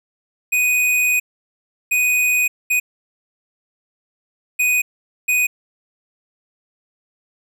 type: tone bursts at uneven times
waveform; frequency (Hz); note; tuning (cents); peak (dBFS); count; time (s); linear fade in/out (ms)
square; 2489; D#7; 0; -15; 5; 0.52-1.2 / 1.91-2.48 / 2.7-2.8 / 4.59-4.82 / 5.28-5.47; 10
effects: none